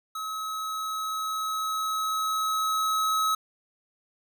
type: tone with level ramp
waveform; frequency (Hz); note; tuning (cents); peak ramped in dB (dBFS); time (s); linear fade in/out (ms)
square; 1283; E6; -47; -32 to -23; 0.15-3.35; 5
effects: none